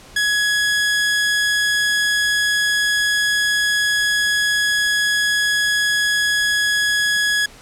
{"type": "tone", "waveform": "sawtooth", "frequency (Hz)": 1677, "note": "G#6", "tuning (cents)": 16, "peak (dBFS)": -12, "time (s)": [0.16, 7.46], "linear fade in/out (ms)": 5, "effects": ["pink hiss -43 dBFS RMS until 7.61 s", "low-pass 10000 Hz 12 dB/octave"]}